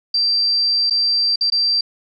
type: tone with dropouts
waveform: sine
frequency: 4699 Hz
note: D8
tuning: in tune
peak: -14 dBFS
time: 0.14-1.81 s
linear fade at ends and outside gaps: 5 ms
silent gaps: 0.899-0.907 / 1.359-1.409 / 1.501-1.521 s
effects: none